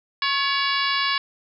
harmonic tone with a mistuned harmonic, 566 Hz, C#5, 36 cents sharp, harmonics 2 / 3 / 4 / 5 / 6 / 7 / 8 / 9, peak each -25 / -27 / -28 / -29 / -30 / -30 / -31 / -32 dBFS, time 0.22-1.18 s, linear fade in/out 2 ms, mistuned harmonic 2, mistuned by -56 cents, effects none

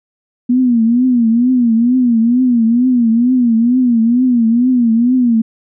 sine tone with vibrato, 240 Hz, B3, 49 cents flat, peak -8 dBFS, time 0.49-5.42 s, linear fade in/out 10 ms, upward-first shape triangle, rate 2.2 Hz, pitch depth 140 cents each way, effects none

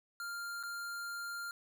square tone with dropouts, 1396.9 Hz, F6, in tune, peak -40 dBFS, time 0.2-1.51 s, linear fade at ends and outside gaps 1 ms, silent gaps 0.629-0.635 s, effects none

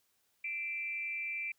sine tone with amplitude modulation, 2349 Hz, D7, in tune, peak -32 dBFS, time 0.44-1.52 s, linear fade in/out 5 ms, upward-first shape sine, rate 288 Hz, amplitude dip 65%, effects white hiss -75 dBFS RMS until 1.58 s

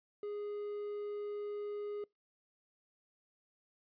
triangle tone with quantisation, 413.5 Hz, G#4, 8 cents flat, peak -36 dBFS, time 0.23-2.04 s, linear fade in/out 2 ms, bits 11, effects noise-tail reverb RT60 0.2 s tail -26 dB re dry + resampled to 11025 Hz

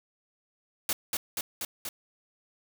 white noise with echo, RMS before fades -28 dBFS, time 0.89-0.93 s, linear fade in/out 2 ms, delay 240 ms, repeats 4, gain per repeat -2 dB, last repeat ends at 1.89 s, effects none

